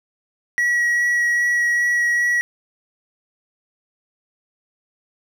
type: tone with vibrato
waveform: triangle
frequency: 1920 Hz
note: B6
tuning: 49 cents flat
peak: -14 dBFS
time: 0.58-2.41 s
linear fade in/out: 0 ms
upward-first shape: sine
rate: 2.5 Hz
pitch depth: 9 cents each way
effects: none